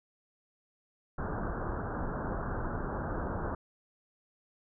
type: low-pass noise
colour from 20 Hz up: pink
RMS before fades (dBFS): -35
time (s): 1.18-3.55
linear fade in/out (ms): 5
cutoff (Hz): 1600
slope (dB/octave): 96
effects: none